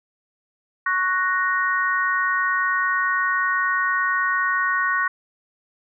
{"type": "chord", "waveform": "sine", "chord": "F# major", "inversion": "second", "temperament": "equal", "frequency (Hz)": [1108.7, 1480, 1864.7], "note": ["C#6", "F#6", "A#6"], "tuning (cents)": [0, 0, 0], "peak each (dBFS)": -23, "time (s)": [0.86, 5.08], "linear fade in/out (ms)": 5, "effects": []}